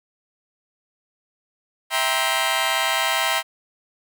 15% pulse chord, C dominant seventh, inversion first, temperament just, 654.1 / 784.9 / 941.9 / 1046.5 Hz, E5 / G5 / Bb5 / C6, -14 / +2 / +18 / 0 cents, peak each -19 dBFS, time 1.9-3.43 s, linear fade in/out 50 ms, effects none

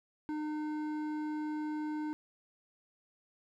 sine tone with hard clipping, 304.3 Hz, D#4, 38 cents flat, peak -36 dBFS, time 0.29-2.13 s, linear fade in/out 0 ms, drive 10 dB, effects none

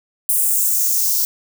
violet noise with high-pass filter sweep, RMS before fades -17 dBFS, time 0.29-1.25 s, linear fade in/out 0 ms, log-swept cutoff 9300 to 5000 Hz, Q 2.4, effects none

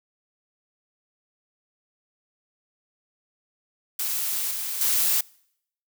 blue noise with level steps, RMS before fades -27 / -30 / -22 dBFS, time 3.99-5.21 s, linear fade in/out 5 ms, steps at 4.51 / 4.81 s, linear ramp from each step 2 ms, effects noise-tail reverb RT60 0.7 s tail -25 dB re dry

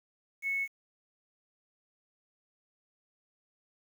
sine tone with quantisation, 2201 Hz, C#7, 13 cents flat, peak -29 dBFS, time 0.42-0.68 s, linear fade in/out 50 ms, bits 9, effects none

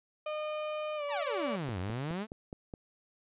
35% pulse tone with pitch glide, 610 to 576.1 Hz, D#5 to D5, -34 to -33 cents, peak -32 dBFS, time 0.26-1.56 s, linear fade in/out 5 ms, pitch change -99 cents, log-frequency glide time 0.96-1.04 s
sawtooth exponential two-way sweep, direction down then up, 1046.5 to 87.31 to 227.3 Hz, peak -30 dBFS, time 1.08-2.27 s, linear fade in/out 50 ms, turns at 1.79 s
click train, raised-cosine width 2 ms, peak -28 dBFS, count 6, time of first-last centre 1.69-2.738 s, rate 4.77 Hz
effects resampled to 8000 Hz

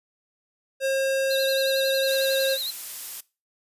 square tone, 537 Hz, C5, 45 cents sharp, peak -22 dBFS, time 0.8-2.58 s, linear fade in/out 50 ms
square tone with vibrato, 3944 Hz, B7, 3 cents flat, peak -28 dBFS, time 1.3-2.71 s, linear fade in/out 10 ms, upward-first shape triangle, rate 11 Hz, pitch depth 130 cents each way
blue noise, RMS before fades -34 dBFS, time 2.07-3.21 s, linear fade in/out 10 ms
effects noise-tail reverb RT60 0.3 s tail -21 dB re dry + resampled to 32000 Hz

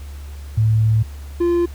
sine / triangle tone pair in turn, 110 / 346 Hz, A2 / F4, 0 / -16 cents, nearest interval octave + minor sixth, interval 1984 cents, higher second, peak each -12 dBFS, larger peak neither, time 0.57-1.03 / 1.4-1.66 s, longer first, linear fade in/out 10 ms, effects added 71 Hz sine -30 dBFS peak until 1.74 s + pink hiss -46 dBFS RMS until 1.74 s

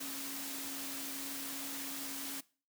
sine tone in noise, 275.1 Hz, C#4, 13 cents flat, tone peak -47 dBFS, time 0-2.41 s, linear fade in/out 10 ms, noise white, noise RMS -42 dBFS, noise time 0-2.41 s, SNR -8 dB, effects noise-tail reverb RT60 0.4 s tail -22 dB re dry + high-pass 150 Hz 12 dB/octave

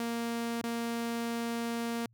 sawtooth tone with dropouts, 233.1 Hz, A#3, in tune, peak -28 dBFS, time 0-2.06 s, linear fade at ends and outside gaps 2 ms, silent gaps 0.615-0.638 s, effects added 115 Hz sine -61 dBFS peak until 2.13 s

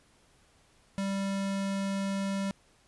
square tone, 196 Hz, G3, in tune, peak -30 dBFS, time 0.98-2.51 s, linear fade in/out 0 ms, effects pink hiss -64 dBFS RMS until 2.87 s + resampled to 24000 Hz

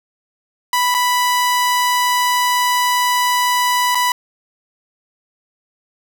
sawtooth tone with dropouts, 987.8 Hz, B5, in tune, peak -10 dBFS, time 0.73-4.12 s, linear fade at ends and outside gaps 2 ms, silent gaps 0.943-0.947 / 3.948-3.953 s, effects none

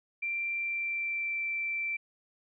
sine tone with pitch glide, 2360 to 2340 Hz, D7 to D7, +8 to -7 cents, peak -30 dBFS, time 0.22-1.97 s, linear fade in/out 10 ms, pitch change -15 cents, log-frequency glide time 0.54-1.42 s, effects none

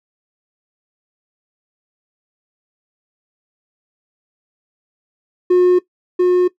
triangle tone with echo, 360.5 Hz, F#4, 45 cents flat, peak -5 dBFS, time 5.5-5.79 s, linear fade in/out 10 ms, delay 690 ms, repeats 1, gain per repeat -2 dB, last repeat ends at 6.48 s, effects noise-tail reverb RT60 0.1 s tail -19 dB re dry + tanh soft clip ceiling -4 dBFS

